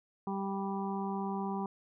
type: harmonic tone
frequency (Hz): 196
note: G3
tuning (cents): 0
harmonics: 1 / 2 / 4 / 5 / 6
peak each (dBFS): -35 / -40 / -40 / -41 / -48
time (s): 0.27-1.66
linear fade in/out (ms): 2
effects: none